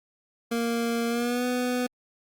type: tone with pitch glide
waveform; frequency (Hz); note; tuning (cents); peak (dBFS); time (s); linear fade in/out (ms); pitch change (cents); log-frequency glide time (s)
25% pulse; 233.1 to 248.4; A#3 to B3; 0 to +10; -21; 0.51-1.87; 10; +110; 1.08-1.45
effects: Opus 48 kbps